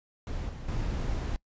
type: noise with level steps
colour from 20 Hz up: brown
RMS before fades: -34 / -39 / -31 dBFS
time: 0.27-1.36 s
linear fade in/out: 0 ms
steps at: 0.49 / 0.68 s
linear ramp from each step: 5 ms
effects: noise-tail reverb RT60 0.1 s tail -23 dB re dry + resampled to 16000 Hz